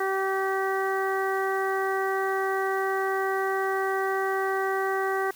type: harmonic tone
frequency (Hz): 385.5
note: G4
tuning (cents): -29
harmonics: 1 / 2 / 3 / 4 / 5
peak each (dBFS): -27 / -30 / -32 / -33 / -34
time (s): 0-5.31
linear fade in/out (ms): 5
effects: white hiss -50 dBFS RMS until 5.35 s

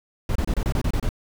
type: noise bursts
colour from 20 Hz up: brown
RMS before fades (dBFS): -22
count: 9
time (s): 0.29-1.091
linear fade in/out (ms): 2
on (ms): 65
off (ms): 27
effects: none

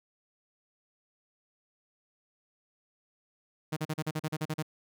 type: tone bursts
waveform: sawtooth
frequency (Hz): 155.56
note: D#3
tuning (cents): 0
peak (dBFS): -26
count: 11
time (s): 3.72-4.627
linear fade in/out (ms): 10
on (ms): 47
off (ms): 39
effects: none

